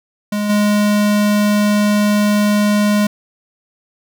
square tone with level steps, 207.7 Hz, G#3, in tune, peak -17 / -12 dBFS, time 0.32-3.07 s, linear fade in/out 5 ms, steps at 0.49 s, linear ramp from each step 10 ms, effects none

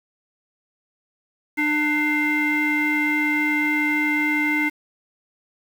square tone with low-pass filter, 299.4 Hz, D4, 33 cents sharp, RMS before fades -21 dBFS, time 1.57-4.7 s, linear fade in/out 20 ms, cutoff 2100 Hz, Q 8.8, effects 7-bit

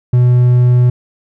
triangle tone, 123.47 Hz, B2, in tune, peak -4 dBFS, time 0.13-0.9 s, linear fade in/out 5 ms, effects none

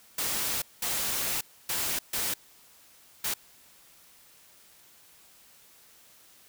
white noise bursts at uneven times, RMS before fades -30 dBFS, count 5, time 0.18-0.62 / 0.82-1.41 / 1.69-1.99 / 2.13-2.34 / 3.24-3.34 s, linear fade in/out 5 ms, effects white hiss -57 dBFS RMS until 6.48 s

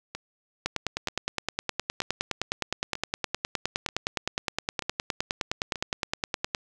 two click trains, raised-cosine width 0.2 ms, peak -17 / -9 dBFS, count 7 / 58, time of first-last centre 0.15-5.757 / 0.66-6.548 s, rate 1.07 / 9.68 Hz, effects none

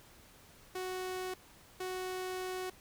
sawtooth tone bursts at uneven times, 370 Hz, F#4, in tune, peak -33 dBFS, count 2, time 0.75-1.34 / 1.8-2.7 s, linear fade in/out 5 ms, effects pink hiss -59 dBFS RMS until 2.8 s

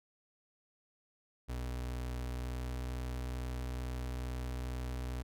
35% pulse tone with pitch glide, 61.74 to 62.28 Hz, B1 to B1, 0 to +15 cents, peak -35 dBFS, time 1.48-5.23 s, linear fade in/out 20 ms, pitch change +15 cents, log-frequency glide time 2.32-2.71 s, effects none

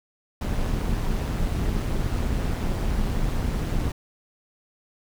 brown noise with amplitude modulation, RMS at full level -22 dBFS, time 0.41-3.92 s, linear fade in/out 5 ms, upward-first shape sine, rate 180 Hz, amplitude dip 60%, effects none

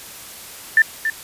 sine tone with echo, 1778 Hz, A6, 18 cents sharp, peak -8 dBFS, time 0.77-0.82 s, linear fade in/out 2 ms, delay 280 ms, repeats 1, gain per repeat -9 dB, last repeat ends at 1.1 s, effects white hiss -37 dBFS RMS until 1.23 s + resampled to 32000 Hz

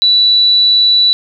sine tone, 3951 Hz, B7, in tune, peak -6 dBFS, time 0.02-1.13 s, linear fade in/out 0 ms, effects none

